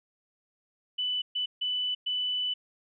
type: tone bursts at uneven times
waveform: sine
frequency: 2988 Hz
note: F#7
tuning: 16 cents sharp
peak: -27 dBFS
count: 4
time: 0.98-1.22 / 1.35-1.46 / 1.61-1.95 / 2.06-2.54 s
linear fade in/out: 10 ms
effects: none